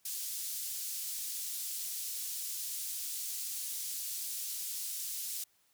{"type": "band-pass noise", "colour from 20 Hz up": "white", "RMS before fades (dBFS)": -39, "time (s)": [0.05, 5.44], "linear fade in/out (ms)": 5, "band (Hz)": [5000, 16000], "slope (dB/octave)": 12, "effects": ["white hiss -71 dBFS RMS until 5.73 s"]}